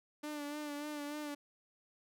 sawtooth tone with vibrato, 294.9 Hz, D4, 7 cents sharp, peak -36 dBFS, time 0.23-1.35 s, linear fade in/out 10 ms, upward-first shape sine, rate 3.4 Hz, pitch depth 38 cents each way, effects none

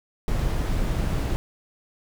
brown noise, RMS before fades -24 dBFS, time 0.28-1.36 s, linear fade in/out 0 ms, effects none

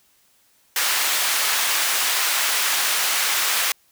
pink high-pass noise, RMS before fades -21 dBFS, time 0.76-3.72 s, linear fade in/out 2 ms, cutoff 1300 Hz, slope 12 dB/octave, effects white hiss -60 dBFS RMS until 3.91 s

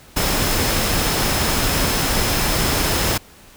sine tone in noise, 5200 Hz, E8, 24 cents flat, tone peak -30 dBFS, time 0.16-3.18 s, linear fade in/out 10 ms, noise pink, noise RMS -19 dBFS, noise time 0.16-3.18 s, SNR -14 dB, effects pink hiss -46 dBFS RMS until 3.56 s

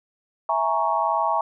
sine chord, A# half-diminished seventh, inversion second, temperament equal, 659.3 / 830.6 / 932.3 / 1108.7 Hz, E5 / G#5 / A#5 / C#6, 0 / 0 / 0 / 0 cents, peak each -26 / -25 / -24 / -25 dBFS, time 0.49-1.41 s, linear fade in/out 2 ms, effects none

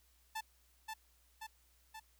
sawtooth tone with echo, 880 Hz, A5, in tune, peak -35 dBFS, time 0.35-0.41 s, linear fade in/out 10 ms, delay 530 ms, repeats 3, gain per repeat -3 dB, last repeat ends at 2 s, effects added 60 Hz sine -70 dBFS peak until 2.19 s + white hiss -72 dBFS RMS until 2.19 s

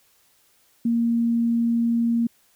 sine tone, 233.1 Hz, A#3, in tune, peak -18 dBFS, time 0.85-2.27 s, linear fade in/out 5 ms, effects white hiss -61 dBFS RMS until 2.55 s

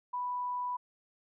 sine tone, 987.8 Hz, B5, in tune, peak -32 dBFS, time 0.13-0.77 s, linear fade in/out 10 ms, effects none

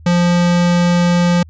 square tone, 174.9 Hz, F3, 3 cents sharp, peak -11 dBFS, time 0.06-1.43 s, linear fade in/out 5 ms, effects added 80 Hz sine -36 dBFS peak until 1.49 s + resampled to 16000 Hz

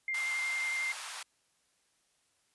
sine tone with vibrato, 2100 Hz, C7, 6 cents sharp, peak -31 dBFS, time 0.08-0.92 s, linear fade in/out 2 ms, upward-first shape square, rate 11 Hz, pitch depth 9 cents each way
pink high-pass noise, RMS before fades -42 dBFS, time 0.14-1.23 s, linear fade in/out 5 ms, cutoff 890 Hz, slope 24 dB/octave
effects white hiss -73 dBFS RMS until 2.54 s + resampled to 24000 Hz

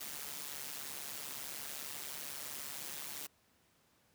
white noise with amplitude modulation, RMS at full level -41 dBFS, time 0-3.27 s, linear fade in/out 10 ms, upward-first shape sine, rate 143 Hz, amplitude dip 75%, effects pink hiss -71 dBFS RMS until 4.14 s + high-pass 80 Hz 12 dB/octave

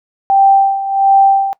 sine tone with tremolo, 784 Hz, G5, in tune, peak -4 dBFS, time 0.3-1.53 s, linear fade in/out 0 ms, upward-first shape sine, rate 1.4 Hz, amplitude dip 75%, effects noise-tail reverb RT60 0.1 s tail -20 dB re dry

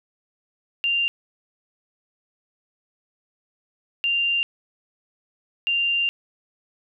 sine tone bursts at uneven times, 2786 Hz, F7, 5 cents flat, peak -19 dBFS, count 3, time 0.84-1.08 / 4.04-4.43 / 5.67-6.09 s, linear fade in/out 0 ms, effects none

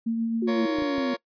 sine tone with tremolo, 228.2 Hz, A#3, 37 cents flat, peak -22 dBFS, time 0.06-0.66 s, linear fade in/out 10 ms, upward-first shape triangle, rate 7.5 Hz, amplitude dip 30%
sine linear sweep, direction down, 367.4 to 246.9 Hz, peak -25 dBFS, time 0.42-1.14 s, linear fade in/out 5 ms
sawtooth chord, Bb minor, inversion second, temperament just, 349.6 / 466.2 / 559.4 Hz, F4 / Bb4 / Db5, +2 / 0 / +16 cents, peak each -30 / -30 / -25 dBFS, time 0.47-1.17 s, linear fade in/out 20 ms
clicks, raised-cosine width 2 ms, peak -24 dBFS, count 3, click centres 0.786 / 0.822 / 0.982 s
effects noise-tail reverb RT60 0.1 s tail -21 dB re dry + resampled to 11025 Hz

